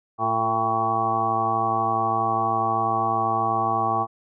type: harmonic tone with a mistuned harmonic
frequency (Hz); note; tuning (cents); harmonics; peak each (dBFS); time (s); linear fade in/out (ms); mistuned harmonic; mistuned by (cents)
112.3; A2; +36; 1 / 2 / 3 / 4 / 6 / 7 / 8 / 9 / 10; -33 / -35 / -33 / -35 / -30 / -24 / -35 / -33 / -24; 0.18-4.07; 50; 3; +26
effects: none